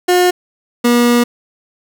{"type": "tone pair in turn", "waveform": "30% pulse", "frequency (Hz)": [359.1, 240.2], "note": ["F4", "B3"], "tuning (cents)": [48, -48], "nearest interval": "perfect fifth", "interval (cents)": 696, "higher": "first", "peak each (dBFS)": -6, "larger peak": "neither", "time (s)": [[0.08, 0.31], [0.84, 1.24]], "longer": "second", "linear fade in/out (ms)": 10, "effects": []}